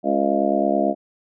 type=harmonic tone with a mistuned harmonic; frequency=69.2 Hz; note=C#2; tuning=2 cents flat; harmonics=3 / 4 / 5 / 6 / 7 / 8 / 9 / 10; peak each=-25 / -24 / -25 / -33 / -31 / -30 / -22 / -23 dBFS; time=0.03-0.95 s; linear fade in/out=50 ms; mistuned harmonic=7; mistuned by=-16 cents; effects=none